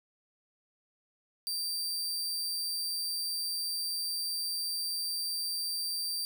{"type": "tone", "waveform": "sawtooth", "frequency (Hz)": 4683, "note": "D8", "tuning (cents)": -6, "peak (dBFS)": -29, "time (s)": [1.47, 6.25], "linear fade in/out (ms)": 0, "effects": []}